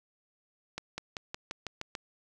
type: accelerating click train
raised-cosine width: 0.2 ms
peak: -19 dBFS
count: 8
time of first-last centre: 0.78-1.952 s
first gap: 200 ms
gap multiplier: 0.94
effects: none